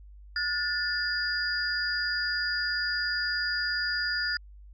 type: tone cluster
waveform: sine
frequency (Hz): 1442 / 1759 / 4861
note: F#6 / A6 / D#8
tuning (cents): -45 / -1 / -41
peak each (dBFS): -31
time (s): 0.36-4.37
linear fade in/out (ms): 2
effects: added 50 Hz sine -46 dBFS peak until 4.73 s